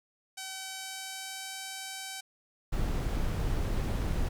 5% pulse tone with pitch glide, 764 to 768.9 Hz, G5 to G5, -45 to -34 cents, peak -26 dBFS, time 0.37-2.21 s, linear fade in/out 10 ms, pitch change +11 cents, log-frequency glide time 0.54-1.61 s
brown noise, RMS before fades -30 dBFS, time 2.72-4.29 s, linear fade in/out 10 ms
effects none

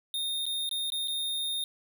square tone with dropouts, 3674 Hz, A#7, 26 cents flat, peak -30 dBFS, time 0.14-1.64 s, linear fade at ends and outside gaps 1 ms, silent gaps 0.456-0.464 / 0.692-0.712 / 0.902-0.921 / 1.075-1.081 s, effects none

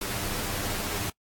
pink noise with comb filter, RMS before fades -31 dBFS, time 0.01-1.1 s, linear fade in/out 5 ms, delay 10 ms, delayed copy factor +0.65, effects noise-tail reverb RT60 0.1 s tail -26 dB re dry + AAC 64 kbps

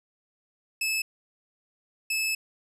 sawtooth tone bursts at uneven times, 2606 Hz, E7, 20 cents flat, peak -22 dBFS, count 2, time 0.81-1.02 / 2.1-2.35 s, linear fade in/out 5 ms, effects resampled to 32000 Hz + 10-bit

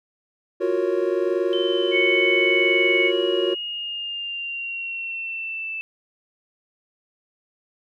triangle chord, Gb major seventh, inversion third, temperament equal, 349.2 / 370 / 466.2 / 554.4 Hz, F4 / Gb4 / Bb4 / Db5, 0 / 0 / 0 / 0 cents, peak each -23 / -21 / -25 / -25 dBFS, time 0.6-3.55 s, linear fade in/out 20 ms
sine linear sweep, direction down, 3084 to 2637 Hz, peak -27 dBFS, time 1.53-5.81 s, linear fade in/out 0 ms
sine tone, 2217 Hz, C#7, in tune, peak -18 dBFS, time 1.91-3.12 s, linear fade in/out 50 ms
effects none

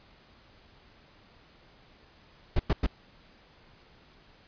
brown noise bursts, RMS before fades -23 dBFS, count 3, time 2.56-2.865 s, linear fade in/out 5 ms, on 35 ms, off 100 ms, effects pink hiss -58 dBFS RMS until 4.47 s + resampled to 11025 Hz

